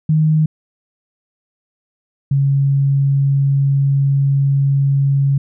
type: tone pair in turn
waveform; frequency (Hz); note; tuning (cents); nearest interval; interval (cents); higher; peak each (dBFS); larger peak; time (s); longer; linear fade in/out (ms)
sine; 155.56 / 138.59; D#3 / C#3; 0 / 0; major second; 200; first; -10 / -11; first; 0.09-0.46 / 2.31-5.38; second; 5
effects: none